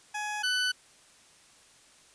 20% pulse tone pair in turn, 840 / 1496.7 Hz, G#5 / F#6, +19 / +19 cents, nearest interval minor seventh, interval 1000 cents, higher second, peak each -27 / -21 dBFS, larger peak second, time 0.14-0.43 / 0.43-0.72 s, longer neither, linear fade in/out 10 ms, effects white hiss -58 dBFS RMS until 2.14 s + resampled to 22050 Hz

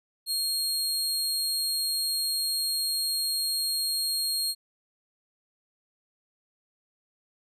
sawtooth tone, 4251 Hz, C8, 27 cents sharp, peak -23 dBFS, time 0.26-4.55 s, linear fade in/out 50 ms, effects resampled to 32000 Hz

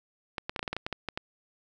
clicks, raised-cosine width 0.3 ms, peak -16 dBFS, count 12, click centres 0.382 / 0.495 / 0.562 / 0.593 / 0.629 / 0.678 / 0.73 / 0.766 / 0.865 / 0.927 / 1.087 / 1.175 s, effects none

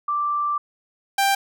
sine / sawtooth tone pair in turn, 1174.7 / 789 Hz, D6 / G5, 0 / +11 cents, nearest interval perfect fifth, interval 689 cents, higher first, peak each -20 / -13 dBFS, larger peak second, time 0.08-0.58 / 1.18-1.35 s, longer first, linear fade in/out 5 ms, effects none

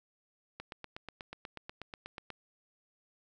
click train, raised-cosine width 0.3 ms, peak -26 dBFS, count 15, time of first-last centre 0.6-2.303 s, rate 8.22 Hz, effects none

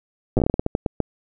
slowing click train, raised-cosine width 2 ms, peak -6 dBFS, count 14, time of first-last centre 0.37-1.003 s, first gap 8 ms, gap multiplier 1.27, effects none

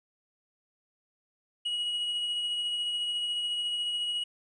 triangle tone with tremolo, 2906 Hz, F#7, 32 cents flat, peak -26 dBFS, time 1.65-4.24 s, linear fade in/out 10 ms, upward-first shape triangle, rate 14 Hz, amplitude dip 30%, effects resampled to 22050 Hz + 11-bit

